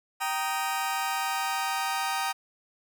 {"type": "chord", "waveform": "sawtooth", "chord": "Eb major", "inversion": "first", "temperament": "just", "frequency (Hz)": [777.8, 933.4, 1244.5], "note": ["G5", "Bb5", "Eb6"], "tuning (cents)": [-14, 2, 0], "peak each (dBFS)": [-27, -28, -29], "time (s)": [0.2, 2.33], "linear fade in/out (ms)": 20, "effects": []}